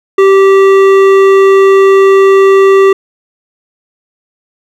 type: tone with hard clipping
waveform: sine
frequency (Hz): 389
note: G4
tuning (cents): -13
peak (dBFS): -4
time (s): 0.18-2.93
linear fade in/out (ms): 5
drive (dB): 12
effects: none